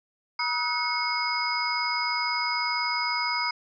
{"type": "tone cluster", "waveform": "sine", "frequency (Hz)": [960, 1267, 1489, 2179, 4979], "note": ["B5", "D#6", "F#6", "C#7", "D#8"], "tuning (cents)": [-49, 31, 11, -30, 0], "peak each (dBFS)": [-31, -32, -37, -29, -30], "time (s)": [0.39, 3.51], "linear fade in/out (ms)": 5, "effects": []}